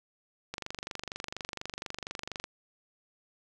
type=click train; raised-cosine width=0.2 ms; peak=-19 dBFS; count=47; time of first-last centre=0.54-2.441 s; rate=24.2 Hz; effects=none